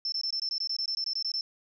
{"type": "tone bursts", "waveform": "sine", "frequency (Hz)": 5330, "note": "E8", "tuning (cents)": 18, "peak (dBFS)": -28, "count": 15, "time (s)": [0.05, 1.41], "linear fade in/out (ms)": 2, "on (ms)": 72, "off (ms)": 20, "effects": []}